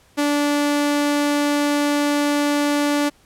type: tone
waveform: sawtooth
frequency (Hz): 290.8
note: D4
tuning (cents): -17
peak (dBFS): -13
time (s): 0.17-3.1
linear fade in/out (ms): 20
effects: pink hiss -55 dBFS RMS until 3.25 s + low-pass 12000 Hz 12 dB/octave